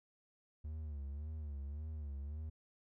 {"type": "tone with vibrato", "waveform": "triangle", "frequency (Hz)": 73.8, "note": "D2", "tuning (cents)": 9, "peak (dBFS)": -39, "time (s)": [0.64, 2.5], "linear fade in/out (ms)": 10, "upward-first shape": "sine", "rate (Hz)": 1.8, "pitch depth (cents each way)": 110, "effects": []}